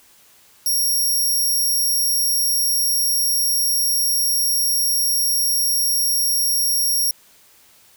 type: tone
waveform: 5% pulse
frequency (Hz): 5590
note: F8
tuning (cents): +1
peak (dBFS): -11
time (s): 0.66-7.11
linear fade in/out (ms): 2
effects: white hiss -52 dBFS RMS until 7.96 s